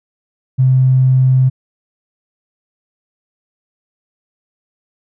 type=tone with tanh clipping; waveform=triangle; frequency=130 Hz; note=C3; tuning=11 cents flat; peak=-7 dBFS; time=0.58-1.5 s; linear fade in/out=20 ms; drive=3 dB; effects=none